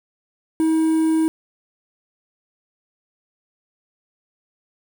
triangle tone with quantisation, 319.7 Hz, D#4, 47 cents sharp, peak -13 dBFS, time 0.6-1.28 s, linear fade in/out 0 ms, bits 6, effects none

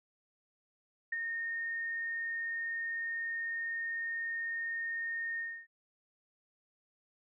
sine tone with ADSR envelope, 1839 Hz, A#6, 24 cents flat, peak -30 dBFS, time 1.12-5.67 s, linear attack 7 ms, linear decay 21 ms, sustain -4 dB, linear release 280 ms, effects none

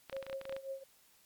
clicks, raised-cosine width 0.3 ms, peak -29 dBFS, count 12, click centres 0.097 / 0.128 / 0.166 / 0.227 / 0.266 / 0.298 / 0.329 / 0.414 / 0.454 / 0.495 / 0.525 / 0.565 s
sine tone with tremolo, 540 Hz, C#5, 45 cents flat, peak -36 dBFS, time 0.12-0.84 s, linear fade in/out 10 ms, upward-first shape triangle, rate 5.5 Hz, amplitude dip 90%
effects white hiss -66 dBFS RMS until 1.25 s + MP3 96 kbps

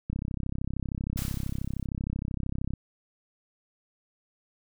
click train, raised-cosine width 5 ms, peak -19 dBFS, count 88, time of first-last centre 0.1-2.736 s, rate 33 Hz
white noise with exponential decay, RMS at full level -36 dBFS, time 1.17-1.86 s, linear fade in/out 5 ms, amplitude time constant 150 ms
effects none

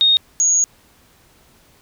sine tone pair in turn, 3710 / 6664 Hz, A#7 / G#8, -9 / +5 cents, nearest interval minor seventh, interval 1014 cents, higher second, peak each -10 / -12 dBFS, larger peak first, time 0.01-0.17 / 0.4-0.64 s, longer second, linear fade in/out 0 ms, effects pink hiss -53 dBFS RMS until 1.81 s

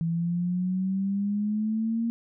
sine exponential sweep, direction up, 164.2 to 232.9 Hz, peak -24 dBFS, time 0.01-2.1 s, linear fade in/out 0 ms, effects none

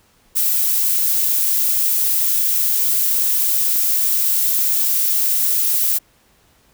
violet noise, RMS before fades -17 dBFS, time 0.35-5.99 s, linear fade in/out 20 ms, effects pink hiss -56 dBFS RMS until 6.73 s

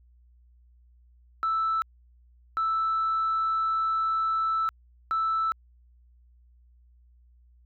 sine tone bursts at uneven times, 1318.5 Hz, E6, in tune, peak -22 dBFS, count 3, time 1.43-1.82 / 2.57-4.69 / 5.11-5.52 s, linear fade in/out 0 ms, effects tanh soft clip ceiling -20 dBFS + added 60 Hz sine -55 dBFS peak until 7.65 s

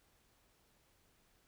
silence, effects pink hiss -72 dBFS RMS until 1.47 s

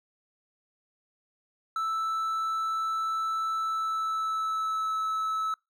triangle tone with pitch glide, 1318.5 to 1302.6 Hz, E6 to E6, 0 to -21 cents, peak -25 dBFS, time 1.76-5.54 s, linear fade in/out 2 ms, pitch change -21 cents, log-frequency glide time 3.56-4.96 s, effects noise-tail reverb RT60 0.2 s tail -25 dB re dry

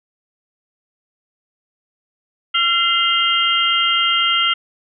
sine tone cluster, 1365 / 2073 / 2830 / 3174 Hz, F6 / C7 / F7 / G7, -40 / -17 / +22 / +21 cents, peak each -19 / -22 / -18 / -19 dBFS, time 2.54-4.54 s, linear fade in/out 10 ms, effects none

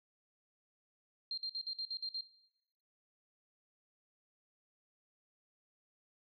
sine tone bursts, 4186 Hz, C8, in tune, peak -36 dBFS, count 8, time 1.31-2.209 s, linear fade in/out 2 ms, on 66 ms, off 53 ms, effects noise-tail reverb RT60 0.8 s tail -17 dB re dry

